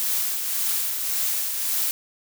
blue noise with tremolo, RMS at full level -23 dBFS, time 0-1.91 s, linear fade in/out 0 ms, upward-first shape triangle, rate 1.8 Hz, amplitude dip 45%, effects none

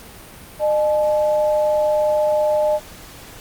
sine tone pair together, 607 / 856.3 Hz, D#5 / A5, -43 / -47 cents, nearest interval tritone, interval 596 cents, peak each -15 / -24 dBFS, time 0.59-2.8 s, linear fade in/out 50 ms, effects pink hiss -40 dBFS RMS until 3.4 s + Opus 48 kbps

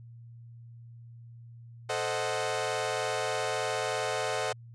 sawtooth chord, A diminished seventh, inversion none, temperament equal, 440 / 523.3 / 622.3 / 740 Hz, A4 / C5 / Eb5 / Gb5, 0 / 0 / 0 / 0 cents, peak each -31 dBFS, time 1.89-4.53 s, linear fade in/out 10 ms, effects added 117 Hz sine -46 dBFS peak until 4.74 s + resampled to 22050 Hz

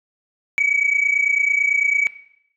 sine tone pair together, 2260 / 2289 Hz, C#7 / D7, +33 / -45 cents, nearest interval unison, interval 22 cents, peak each -17 dBFS, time 0.58-2.07 s, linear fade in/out 0 ms, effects noise-tail reverb RT60 0.7 s tail -17 dB re dry + tanh soft clip ceiling -10 dBFS

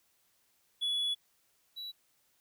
triangle tone pair in turn, 3400 / 3925 Hz, G#7 / B7, +40 / -11 cents, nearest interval major second, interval 249 cents, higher second, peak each -28 / -38 dBFS, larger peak first, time 0.81-1.15 / 1.76-1.92 s, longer first, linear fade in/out 20 ms, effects white hiss -72 dBFS RMS until 2.4 s

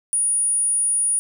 sine tone, 9640 Hz, D9, 44 cents sharp, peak -17 dBFS, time 0.13-1.19 s, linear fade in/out 0 ms, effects none

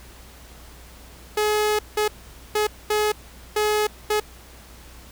sawtooth tone bursts at uneven times, 423.4 Hz, G#4, 33 cents sharp, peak -15 dBFS, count 6, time 1.37-1.79 / 1.97-2.08 / 2.55-2.67 / 2.9-3.12 / 3.56-3.87 / 4.1-4.2 s, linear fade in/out 5 ms, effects added 60 Hz sine -45 dBFS peak until 5.11 s + pink hiss -47 dBFS RMS until 5.11 s

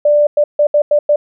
sine tone bursts at uneven times, 590 Hz, D5, 8 cents sharp, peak -7 dBFS, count 6, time 0.05-0.27 / 0.37-0.44 / 0.59-0.67 / 0.74-0.82 / 0.91-0.99 / 1.09-1.16 s, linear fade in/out 5 ms, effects none

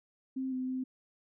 sine tone with pitch steps, 262.8 / 256.7 / 258.3 Hz, C4 / C4 / C4, +8 / -33 / -22 cents, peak -32 dBFS, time 0.36-0.84 s, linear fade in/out 10 ms, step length 160 ms, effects none

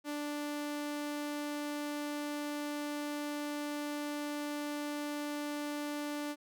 sawtooth tone, 293.7 Hz, D4, in tune, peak -32 dBFS, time 0.04-6.36 s, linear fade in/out 50 ms, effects none

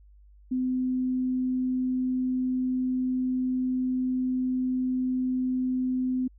sine tone, 255.5 Hz, C4, 41 cents flat, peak -24 dBFS, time 0.51-6.28 s, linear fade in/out 10 ms, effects added 50 Hz sine -51 dBFS peak until 6.38 s

